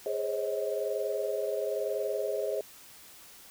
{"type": "tone cluster", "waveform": "sine", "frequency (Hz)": [415.3, 523, 544, 634], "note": ["G#4", "C5", "C#5", "D#5"], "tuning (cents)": [0, -1, -33, 32], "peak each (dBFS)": [-33, -37, -35, -34], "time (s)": [0.06, 2.61], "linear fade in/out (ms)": 2, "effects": ["white hiss -52 dBFS RMS until 3.5 s"]}